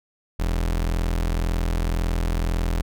35% pulse tone, 41.92 Hz, E1, 30 cents sharp, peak -19 dBFS, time 0.39-2.82 s, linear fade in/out 10 ms, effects none

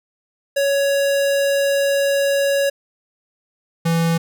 square tone pair in turn, 558 / 166.23 Hz, C#5 / E3, +11 / +15 cents, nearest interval octave + major sixth, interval 2096 cents, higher first, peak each -16 dBFS, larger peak neither, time 0.56-2.7 / 3.85-4.18 s, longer first, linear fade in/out 10 ms, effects none

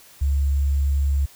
sine tone with sample-and-hold, 69.9 Hz, C#2, 15 cents sharp, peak -17 dBFS, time 0.21-1.26 s, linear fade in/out 10 ms, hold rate 7350 Hz, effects white hiss -49 dBFS RMS until 1.35 s

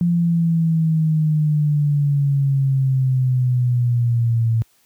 sine exponential sweep, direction down, 173.8 to 113 Hz, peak -14 dBFS, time 0.01-4.62 s, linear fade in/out 0 ms, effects white hiss -59 dBFS RMS until 4.85 s + high-pass 60 Hz 12 dB/octave

